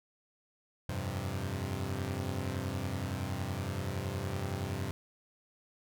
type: chord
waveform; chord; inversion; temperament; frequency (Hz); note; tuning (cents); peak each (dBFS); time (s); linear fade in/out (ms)
sawtooth; F suspended second; none; equal; 87.31 / 98 / 130.81; F2 / G2 / C3; 0 / 0 / 0; -35 / -33 / -35; 0.89-4.91; 0
effects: none